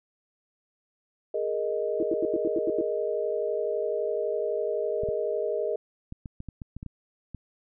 sine chord, Ab suspended second, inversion none, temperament just, 415.3 / 467.2 / 623 Hz, Ab4 / Bb4 / Eb5, 0 / +4 / +2 cents, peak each -30 dBFS, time 1.34-5.76 s, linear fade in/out 5 ms
sine tone bursts, 337.8 Hz, E4, 42 cents sharp, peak -23 dBFS, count 8, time 2-2.812 s, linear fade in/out 2 ms, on 28 ms, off 84 ms
clicks, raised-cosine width 5 ms, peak -25 dBFS, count 11, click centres 5.035 / 5.088 / 6.124 / 6.258 / 6.404 / 6.487 / 6.618 / 6.766 / 6.829 / 6.863 / 7.347 s
effects none

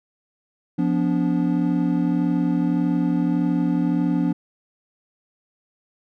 triangle chord, B diminished, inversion second, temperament equal with one note detuned, 174.61 / 246.9 / 288.6 Hz, F3 / B3 / D4, 0 / 0 / -30 cents, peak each -20 / -22 / -20 dBFS, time 0.78-4.33 s, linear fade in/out 10 ms, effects none

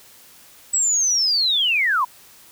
sine linear sweep, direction down, 7900 to 932.3 Hz, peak -16 dBFS, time 0.73-2.05 s, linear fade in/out 10 ms, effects white hiss -48 dBFS RMS until 2.51 s

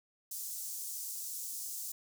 pink high-pass noise, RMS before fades -41 dBFS, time 0.31-1.92 s, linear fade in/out 5 ms, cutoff 6300 Hz, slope 24 dB/octave, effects none

